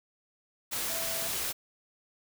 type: tone in noise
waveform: sine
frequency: 662 Hz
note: E5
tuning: 7 cents sharp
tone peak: -40 dBFS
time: 0.89-1.29 s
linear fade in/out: 20 ms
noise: white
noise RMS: -33 dBFS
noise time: 0.71-1.53 s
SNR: -10 dB
effects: none